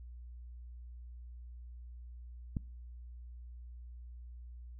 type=click; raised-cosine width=5 ms; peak=-22 dBFS; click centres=2.568 s; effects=noise-tail reverb RT60 0.4 s tail -24 dB re dry + added 60 Hz sine -46 dBFS peak until 4.79 s